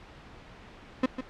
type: tone with echo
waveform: 35% pulse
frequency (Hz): 257.7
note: C4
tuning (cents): -26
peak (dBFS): -19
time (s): 1.03-1.06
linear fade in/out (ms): 5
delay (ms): 150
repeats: 1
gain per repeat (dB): -10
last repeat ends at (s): 1.21
effects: pink hiss -49 dBFS RMS until 1.29 s + low-pass 3000 Hz 12 dB/octave